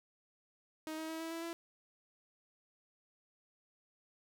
sawtooth tone with pitch steps, 313.8 / 318 / 322.2 / 326.6 / 330.9 / 335.4 Hz, D#4 / D#4 / E4 / E4 / E4 / E4, +15 / +38 / -39 / -16 / +7 / +30 cents, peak -36 dBFS, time 0.87-1.53 s, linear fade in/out 0 ms, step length 110 ms, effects none

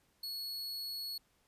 45% pulse tone, 4365 Hz, C#8, 28 cents flat, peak -38 dBFS, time 0.23-1.18 s, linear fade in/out 5 ms, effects pink hiss -73 dBFS RMS until 1.47 s + resampled to 32000 Hz

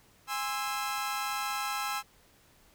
sawtooth chord, Ab augmented, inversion none, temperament equal with one note detuned, 821.5 / 1046.5 / 1318.5 Hz, Ab5 / C6 / E6, -19 / 0 / 0 cents, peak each -32 / -34 / -31 dBFS, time 0.27-2.03 s, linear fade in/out 50 ms, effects pink hiss -62 dBFS RMS until 2.74 s

